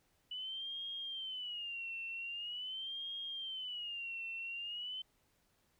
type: tone with vibrato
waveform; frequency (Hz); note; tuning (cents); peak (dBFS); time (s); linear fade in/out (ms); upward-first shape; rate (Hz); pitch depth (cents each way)
sine; 2960; F#7; 0; -40; 0.31-5.02; 5; sine; 0.44; 160
effects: pink hiss -75 dBFS RMS until 5.79 s